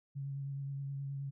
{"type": "tone with vibrato", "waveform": "sine", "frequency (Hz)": 138.59, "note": "C#3", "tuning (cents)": 0, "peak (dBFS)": -37, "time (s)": [0.15, 1.31], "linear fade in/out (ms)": 20, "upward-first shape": "triangle", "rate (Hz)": 9.5, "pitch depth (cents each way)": 23, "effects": []}